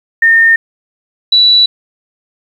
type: tone pair in turn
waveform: sine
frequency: 1823 / 3944 Hz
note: A#6 / B7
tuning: -39 / -3 cents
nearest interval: octave + minor second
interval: 1336 cents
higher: second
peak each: -4 dBFS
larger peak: neither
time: 0.22-0.56 / 1.32-1.66 s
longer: neither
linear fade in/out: 5 ms
effects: 7-bit